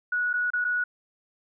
sine tone with dropouts, 1464 Hz, F#6, 19 cents flat, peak -23 dBFS, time 0.12-0.84 s, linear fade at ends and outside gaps 5 ms, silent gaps 0.331-0.337 / 0.504-0.534 / 0.644-0.648 s, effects none

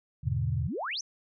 sine chord, E dominant seventh, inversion none, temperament equal, 82.41 / 103.83 / 123.47 / 146.83 Hz, E2 / G#2 / B2 / D3, 0 / 0 / 0 / 0 cents, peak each -33 / -32 / -30 / -33 dBFS, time 0.23-0.69 s, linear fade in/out 20 ms
sine exponential sweep, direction up, 87.31 to 6400 Hz, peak -31 dBFS, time 0.62-1.01 s, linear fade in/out 5 ms
effects none

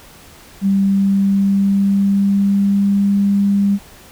sine tone with pitch glide, 196 to 200 Hz, G3 to G3, 0 to +35 cents, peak -11 dBFS, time 0.61-3.79 s, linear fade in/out 50 ms, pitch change +35 cents, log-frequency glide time 0.75-3.08 s, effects pink hiss -42 dBFS RMS until 4.11 s

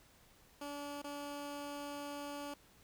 15% pulse tone with dropouts, 287.8 Hz, D4, 35 cents flat, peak -36 dBFS, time 0.61-2.54 s, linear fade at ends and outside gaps 5 ms, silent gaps 1.019-1.042 s, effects pink hiss -65 dBFS RMS until 2.83 s

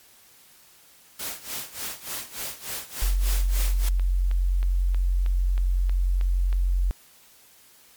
white noise with tremolo, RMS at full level -31 dBFS, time 1.19-3.89 s, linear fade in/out 5 ms, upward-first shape sine, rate 3.4 Hz, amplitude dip 85%
sine tone, 45.15 Hz, F#1, 42 cents flat, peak -19 dBFS, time 3.02-6.91 s, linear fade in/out 0 ms
click train, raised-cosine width 0.3 ms, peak -24 dBFS, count 10, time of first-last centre 3.68-6.528 s, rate 3.16 Hz
effects white hiss -54 dBFS RMS until 7.96 s + MP3 96 kbps

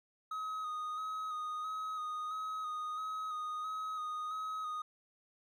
triangle tone with vibrato, 1256 Hz, D#6, 16 cents sharp, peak -35 dBFS, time 0.31-4.82 s, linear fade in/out 5 ms, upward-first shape square, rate 1.5 Hz, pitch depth 23 cents each way, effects none

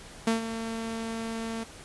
sawtooth tone with ADSR envelope, 226.4 Hz, A3, 50 cents sharp, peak -17 dBFS, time 0.27-1.64 s, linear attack 4 ms, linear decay 130 ms, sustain -11 dB, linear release 11 ms, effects pink hiss -47 dBFS RMS until 1.84 s + resampled to 24000 Hz

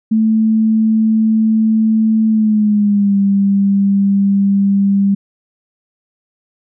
sine tone with pitch glide, 220 to 198.28 Hz, A3 to G3, 0 to +20 cents, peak -9 dBFS, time 0.11-5.15 s, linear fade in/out 10 ms, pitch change -180 cents, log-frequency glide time 2.28-3.17 s, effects none

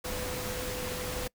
sine tone in noise, 501 Hz, B4, 25 cents sharp, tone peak -38 dBFS, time 0.04-1.28 s, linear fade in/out 10 ms, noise pink, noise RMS -36 dBFS, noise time 0.04-1.28 s, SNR -5 dB, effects noise-tail reverb RT60 0.1 s tail -24 dB re dry

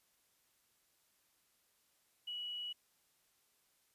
sine tone with quantisation, 2930 Hz, F#7, 18 cents flat, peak -40 dBFS, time 2.27-2.73 s, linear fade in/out 10 ms, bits 11, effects white hiss -75 dBFS RMS until 3.94 s + resampled to 32000 Hz

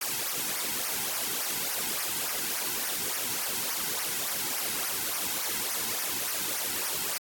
white noise with flanger, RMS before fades -31 dBFS, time 0.01-7.18 s, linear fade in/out 5 ms, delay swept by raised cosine 0.25 to 1.75 ms, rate 3.5 Hz, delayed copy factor -0.8, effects AAC 64 kbps

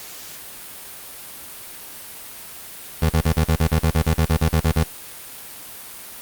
25% pulse tone bursts, 80.1 Hz, E2, 49 cents flat, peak -11 dBFS, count 16, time 3.02-4.836 s, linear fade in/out 5 ms, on 76 ms, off 40 ms, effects white hiss -37 dBFS RMS until 6.21 s + Opus 48 kbps

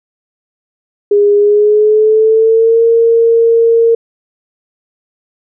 sine tone with pitch glide, 409.7 to 459.9 Hz, G#4 to A#4, -24 to -23 cents, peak -5 dBFS, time 1.11-3.95 s, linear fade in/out 5 ms, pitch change +201 cents, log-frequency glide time 1.36-2.83 s, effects none

